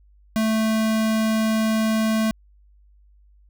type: tone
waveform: square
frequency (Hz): 220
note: A3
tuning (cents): 0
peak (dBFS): -19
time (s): 0.36-2.31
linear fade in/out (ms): 0
effects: added 50 Hz sine -51 dBFS peak until 3.49 s